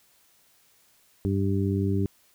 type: harmonic tone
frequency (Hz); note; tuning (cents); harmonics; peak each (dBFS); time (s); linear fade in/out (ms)
98; G2; 0; 1 / 2 / 3 / 4; -25 / -28 / -30 / -31; 1.25-2.06; 0
effects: white hiss -62 dBFS RMS until 2.34 s